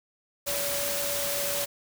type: tone in noise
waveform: sine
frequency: 570 Hz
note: C#5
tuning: 48 cents sharp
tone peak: -33 dBFS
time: 0.46-1.66 s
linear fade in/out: 20 ms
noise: white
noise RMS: -30 dBFS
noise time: 0.46-1.66 s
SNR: -6 dB
effects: none